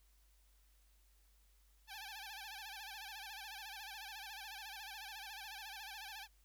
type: tone with vibrato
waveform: 10% pulse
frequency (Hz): 824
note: G#5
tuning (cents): -14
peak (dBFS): -39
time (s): 1.87-6.28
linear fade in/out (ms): 50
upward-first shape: sine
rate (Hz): 14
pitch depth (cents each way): 130
effects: added 50 Hz sine -67 dBFS peak until 6.44 s + white hiss -75 dBFS RMS until 6.44 s